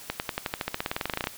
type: accelerating click train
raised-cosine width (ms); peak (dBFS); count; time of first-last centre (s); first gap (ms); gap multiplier
0.3; -11; 21; 0.1-1.271; 99; 0.94
effects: white hiss -45 dBFS RMS until 1.37 s

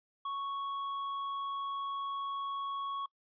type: tone with tanh clipping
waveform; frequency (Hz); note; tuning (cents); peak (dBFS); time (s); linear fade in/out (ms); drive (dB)
sine; 1108.7; C#6; 0; -36; 0.25-3.06; 5; 7
effects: noise-tail reverb RT60 0.1 s tail -25 dB re dry + resampled to 11025 Hz

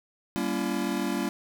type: chord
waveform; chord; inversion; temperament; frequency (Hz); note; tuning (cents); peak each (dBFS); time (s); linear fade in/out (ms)
square; G diminished seventh; none; just; 196 / 235.2 / 282.2 / 338.7; G3 / Bb3 / Db4 / Fb4; 0 / +16 / +31 / +47; -33; 0.36-1.29; 0
effects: none

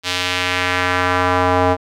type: tone with band-pass filter sweep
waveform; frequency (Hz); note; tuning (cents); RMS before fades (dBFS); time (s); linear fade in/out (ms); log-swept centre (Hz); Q
square; 90.5; F#2; -38; -17; 0.03-1.77; 50; 3800 to 740; 1.3
effects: none

